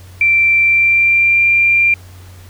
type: tone with pitch glide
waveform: sine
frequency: 2349 to 2379 Hz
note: D7 to D7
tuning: 0 to +22 cents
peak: -8 dBFS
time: 0.21-1.94 s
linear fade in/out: 2 ms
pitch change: +22 cents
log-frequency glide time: 0.62-1.46 s
effects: added 91 Hz sine -35 dBFS peak until 2.49 s + pink hiss -44 dBFS RMS until 2.49 s